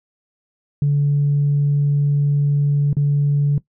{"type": "tone with dropouts", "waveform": "sine", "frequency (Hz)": 143.9, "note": "D3", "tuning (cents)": -35, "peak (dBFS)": -12, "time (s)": [0.82, 3.58], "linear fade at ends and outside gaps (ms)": 2, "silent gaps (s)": [2.93, 2.968], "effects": ["noise-tail reverb RT60 0.1 s tail -19 dB re dry", "tanh soft clip ceiling -10 dBFS"]}